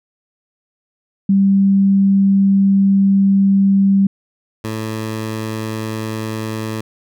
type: tone pair in turn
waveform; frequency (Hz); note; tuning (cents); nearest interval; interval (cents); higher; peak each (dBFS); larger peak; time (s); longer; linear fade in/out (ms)
sine / 15% pulse; 196 / 110; G3 / A2; 0 / 0; minor seventh; 1000; first; -9 / -15; first; 1.29-4.07 / 4.64-6.81; first; 5
effects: none